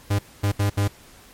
45% pulse tone bursts at uneven times, 101.2 Hz, G#2, 44 cents flat, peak -18 dBFS, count 4, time 0.1-0.19 / 0.43-0.52 / 0.59-0.7 / 0.77-0.88 s, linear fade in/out 10 ms, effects pink hiss -49 dBFS RMS until 1.33 s + MP3 64 kbps

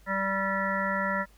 harmonic tone, 194.4 Hz, G3, 14 cents flat, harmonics 1 / 3 / 5 / 7 / 9 / 10, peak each -33 / -33 / -33 / -32 / -33 / -34 dBFS, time 0.06-1.26 s, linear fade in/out 50 ms, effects added 50 Hz sine -55 dBFS peak until 1.37 s + pink hiss -62 dBFS RMS until 1.37 s

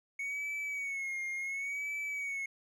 triangle tone with vibrato, 2215 Hz, C#7, 2 cents flat, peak -33 dBFS, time 0.19-2.46 s, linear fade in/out 5 ms, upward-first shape sine, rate 0.7 Hz, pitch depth 71 cents each way, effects none

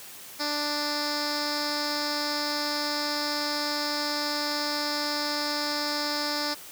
10% pulse tone with low-pass filter, 294.7 Hz, D4, 6 cents sharp, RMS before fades -29 dBFS, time 0.39-6.55 s, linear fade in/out 20 ms, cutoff 5300 Hz, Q 9.3, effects white hiss -44 dBFS RMS until 6.71 s + high-pass 100 Hz 12 dB/octave

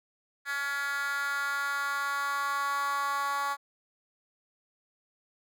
10% pulse tone with high-pass filter sweep, 281.4 Hz, C#4, 26 cents sharp, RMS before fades -31 dBFS, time 0.45-3.57 s, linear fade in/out 50 ms, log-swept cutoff 1600 to 1000 Hz, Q 4.1, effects none

